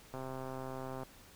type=click train; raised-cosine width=1 ms; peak=-29 dBFS; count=118; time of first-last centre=0.14-1.033 s; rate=131 Hz; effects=pink hiss -58 dBFS RMS until 1.35 s